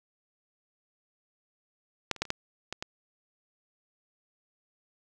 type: clicks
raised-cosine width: 0.2 ms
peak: -9 / -28 / -11 / -30 / -10 / -17 / -17 dBFS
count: 7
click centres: 2.113 / 2.163 / 2.22 / 2.253 / 2.304 / 2.726 / 2.825 s
effects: none